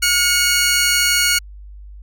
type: tone pair together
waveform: 15% pulse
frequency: 1433.7 / 2217 Hz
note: F6 / C#7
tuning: +45 / 0 cents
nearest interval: minor sixth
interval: 755 cents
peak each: -10 dBFS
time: 0.02-1.39 s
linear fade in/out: 10 ms
effects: added 50 Hz sine -34 dBFS peak until 2.02 s